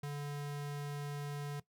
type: tone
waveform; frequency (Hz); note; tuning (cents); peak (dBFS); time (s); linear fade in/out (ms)
square; 144.6; D3; -27; -39; 0.03-1.6; 5
effects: noise-tail reverb RT60 0.1 s tail -17 dB re dry